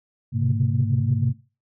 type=tone cluster; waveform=sine; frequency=103.9 / 124.9 / 131.2 / 141.2 / 227.6 Hz; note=G#2 / B2 / C3 / C#3 / A#3; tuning=+1 / +20 / +5 / +32 / -41 cents; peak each=-23 / -24 / -23 / -28 / -28 dBFS; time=0.32-1.34 s; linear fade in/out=50 ms; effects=noise-tail reverb RT60 0.3 s tail -18 dB re dry + tanh soft clip ceiling -8 dBFS